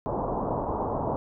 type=low-pass noise; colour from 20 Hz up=white; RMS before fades=-29 dBFS; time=0.06-1.16 s; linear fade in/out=0 ms; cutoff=1000 Hz; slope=48 dB/octave; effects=none